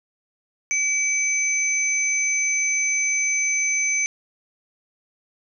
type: tone pair together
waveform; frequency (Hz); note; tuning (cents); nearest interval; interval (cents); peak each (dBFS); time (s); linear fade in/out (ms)
sine; 2300 / 6133; D7 / G8; -37 / -39; octave + perfect fourth; 1698; -22; 0.71-4.06; 0
effects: none